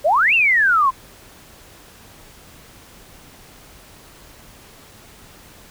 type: exponential two-way sweep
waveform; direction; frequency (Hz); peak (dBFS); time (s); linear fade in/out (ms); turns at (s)
sine; up then down; 546 to 2816 to 1016; -12; 0.04-0.91; 20; 0.34
effects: pink hiss -45 dBFS RMS until 5.7 s